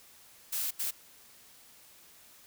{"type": "noise bursts at uneven times", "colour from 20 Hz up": "blue", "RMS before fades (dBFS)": -33, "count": 2, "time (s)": [[0.52, 0.71], [0.79, 0.91]], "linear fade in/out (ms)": 10, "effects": ["white hiss -57 dBFS RMS until 2.46 s"]}